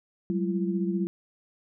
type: tone cluster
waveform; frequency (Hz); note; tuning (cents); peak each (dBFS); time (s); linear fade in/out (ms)
sine; 187.4 / 202.6 / 339.5; F#3 / G#3 / F4; +22 / -43 / -49; -27 / -32 / -30; 0.3-1.07; 0
effects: none